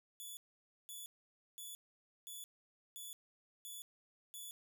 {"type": "tone bursts", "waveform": "5% pulse", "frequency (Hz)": 3442, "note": "A7", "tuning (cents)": -39, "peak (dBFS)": -39, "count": 7, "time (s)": [0.2, 4.51], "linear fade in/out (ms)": 0, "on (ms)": 170, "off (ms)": 520, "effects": []}